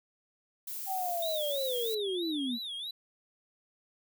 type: noise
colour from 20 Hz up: violet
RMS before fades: -39 dBFS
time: 0.67-1.95 s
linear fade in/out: 5 ms
type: linear sweep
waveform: sine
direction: down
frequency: 784 to 222.3 Hz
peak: -31 dBFS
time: 0.86-2.59 s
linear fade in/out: 50 ms
type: tone with vibrato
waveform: triangle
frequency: 3588 Hz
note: A7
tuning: 33 cents sharp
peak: -35 dBFS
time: 1.22-2.91 s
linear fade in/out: 5 ms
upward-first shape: sine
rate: 3.1 Hz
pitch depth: 180 cents each way
effects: none

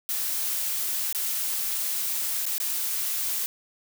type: noise with dropouts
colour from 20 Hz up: blue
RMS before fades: -28 dBFS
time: 0.09-3.46 s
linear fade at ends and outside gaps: 0 ms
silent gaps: 1.126-1.148 / 2.455-2.464 / 2.581-2.601 s
effects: none

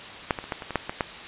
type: clicks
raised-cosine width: 0.5 ms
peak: -6 / -16 / -24 / -12 / -20 / -17 / -7 / -14 / -8 dBFS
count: 9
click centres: 0.308 / 0.388 / 0.441 / 0.522 / 0.622 / 0.707 / 0.757 / 0.895 / 1.008 s
effects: white hiss -39 dBFS RMS until 1.27 s + resampled to 8000 Hz

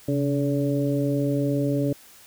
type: harmonic tone with a mistuned harmonic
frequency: 142.5 Hz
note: C#3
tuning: 48 cents sharp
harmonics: 1 / 2 / 3 / 4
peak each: -25 / -24 / -30 / -29 dBFS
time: 0.08-1.93 s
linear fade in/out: 5 ms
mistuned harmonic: 1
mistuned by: -77 cents
effects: white hiss -50 dBFS RMS until 2.26 s

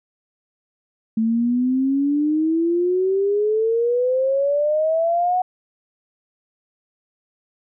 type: exponential sweep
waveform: sine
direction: up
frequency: 220 to 741 Hz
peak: -16 dBFS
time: 1.17-5.42 s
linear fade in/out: 5 ms
effects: none

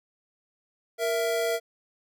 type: tone pair together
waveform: square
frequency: 466.2 / 663.7 Hz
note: A#4 / E5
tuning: 0 / +12 cents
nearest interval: tritone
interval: 612 cents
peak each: -28 dBFS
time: 0.98-1.6 s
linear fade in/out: 50 ms
effects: none

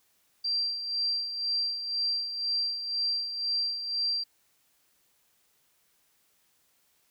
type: tone with tremolo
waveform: sine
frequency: 4718 Hz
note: D8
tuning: 7 cents sharp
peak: -25 dBFS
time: 0.44-4.24 s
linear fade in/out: 10 ms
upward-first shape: sine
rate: 2 Hz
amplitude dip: 60%
effects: white hiss -69 dBFS RMS until 7.1 s

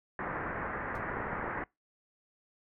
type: low-pass noise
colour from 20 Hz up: white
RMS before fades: -37 dBFS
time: 0.19-1.64 s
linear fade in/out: 2 ms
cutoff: 1900 Hz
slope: 48 dB/octave
type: noise with exponential decay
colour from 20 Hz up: brown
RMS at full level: -37 dBFS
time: 0.95-1.04 s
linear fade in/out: 2 ms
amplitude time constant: 19 ms
type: clicks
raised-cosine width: 2 ms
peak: -28 dBFS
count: 9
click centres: 0.998 / 1.101 / 1.17 / 1.205 / 1.269 / 1.332 / 1.396 / 1.442 / 1.479 s
effects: noise-tail reverb RT60 0.2 s tail -24 dB re dry

